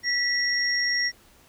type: tone pair together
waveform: sine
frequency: 1950 / 5573 Hz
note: B6 / F8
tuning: -23 / -5 cents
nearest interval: octave + tritone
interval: 1818 cents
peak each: -24 / -25 dBFS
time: 0.03-1.12 s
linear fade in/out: 50 ms
effects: pink hiss -56 dBFS RMS until 1.48 s